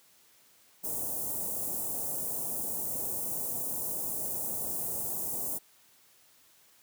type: band-stop noise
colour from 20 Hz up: white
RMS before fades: -34 dBFS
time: 0.83-5.59 s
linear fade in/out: 20 ms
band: 780 to 8200 Hz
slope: 24 dB/octave
effects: white hiss -62 dBFS RMS until 6.82 s + high-pass 80 Hz 12 dB/octave